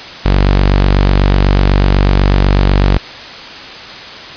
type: tone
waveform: sawtooth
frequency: 48.06 Hz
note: G1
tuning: 34 cents flat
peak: -3 dBFS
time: 0.25-2.98 s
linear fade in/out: 10 ms
effects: white hiss -28 dBFS RMS until 4.36 s + resampled to 11025 Hz